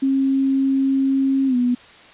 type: tone with pitch glide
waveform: sine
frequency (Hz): 269.6 to 245.8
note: C#4 to B3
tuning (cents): -48 to -8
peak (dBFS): -15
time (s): 0.02-1.75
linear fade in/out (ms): 10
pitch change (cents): -160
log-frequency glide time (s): 1.47-1.56
effects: white hiss -45 dBFS RMS until 2.13 s + resampled to 8000 Hz